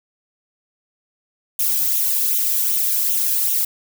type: noise with flanger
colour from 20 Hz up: violet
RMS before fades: -19 dBFS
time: 1.59-3.65 s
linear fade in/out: 5 ms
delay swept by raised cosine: 0.3 to 1.26 ms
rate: 2.6 Hz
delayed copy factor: +0.5
effects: none